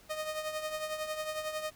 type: tone with tremolo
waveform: sawtooth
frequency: 619 Hz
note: D#5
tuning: 9 cents flat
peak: -28 dBFS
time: 0.09-1.71 s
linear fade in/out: 20 ms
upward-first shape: triangle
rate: 11 Hz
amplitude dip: 65%
effects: pink hiss -59 dBFS RMS until 1.75 s